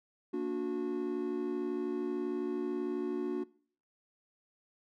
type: chord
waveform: triangle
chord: Bb augmented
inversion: none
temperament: just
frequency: 233.1 / 291.4 / 364.2 Hz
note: Bb3 / D4 / F#4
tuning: 0 / -13 / -27 cents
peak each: -38 / -34 / -33 dBFS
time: 0.33-3.44 s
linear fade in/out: 10 ms
effects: noise-tail reverb RT60 0.5 s tail -21 dB re dry